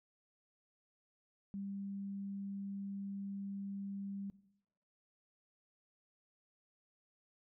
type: tone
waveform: sine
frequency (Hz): 198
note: G3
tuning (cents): +18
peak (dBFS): -40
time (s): 1.54-4.3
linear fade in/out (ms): 0
effects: noise-tail reverb RT60 0.8 s tail -19 dB re dry